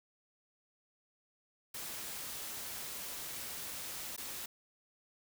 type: noise with dropouts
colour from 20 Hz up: white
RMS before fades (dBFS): -43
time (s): 1.74-4.46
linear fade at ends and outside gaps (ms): 5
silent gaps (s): 4.164-4.177
effects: none